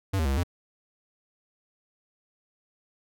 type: tone with pitch steps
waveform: square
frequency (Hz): 96.9 / 79.5 / 68.3 / 67.7 / 87.6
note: G2 / D#2 / C#2 / C#2 / F2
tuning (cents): -20 / +38 / -25 / -40 / +6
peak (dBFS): -24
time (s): 0.13-0.435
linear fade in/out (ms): 10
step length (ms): 61
effects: none